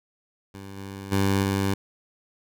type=tone with level steps; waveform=15% pulse; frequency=98 Hz; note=G2; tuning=in tune; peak=-32 / -29 / -14 / -16 dBFS; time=0.54-1.74 s; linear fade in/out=5 ms; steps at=0.76 / 1.11 / 1.42 s; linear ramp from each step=20 ms; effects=none